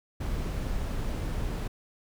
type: noise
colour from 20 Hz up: brown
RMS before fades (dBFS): -31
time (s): 0.2-1.68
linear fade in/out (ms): 10
effects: none